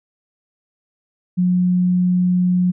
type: tone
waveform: sine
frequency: 180.3 Hz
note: F#3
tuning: 45 cents flat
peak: -13 dBFS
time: 1.37-2.72 s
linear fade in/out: 20 ms
effects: none